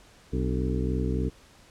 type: harmonic tone with a mistuned harmonic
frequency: 63.4 Hz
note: B1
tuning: 46 cents sharp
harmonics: 1 / 2 / 3 / 4 / 5 / 6 / 7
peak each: -28 / -31 / -33 / -34 / -35 / -36 / -36 dBFS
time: 0.32-1.3 s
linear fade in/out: 20 ms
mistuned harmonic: 5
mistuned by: -91 cents
effects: pink hiss -55 dBFS RMS until 1.7 s + low-pass 9000 Hz 12 dB/octave